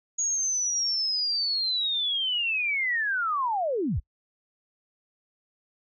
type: linear sweep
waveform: sine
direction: down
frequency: 6720 to 41.2 Hz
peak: -24 dBFS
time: 0.18-4 s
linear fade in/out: 10 ms
effects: noise-tail reverb RT60 0.1 s tail -24 dB re dry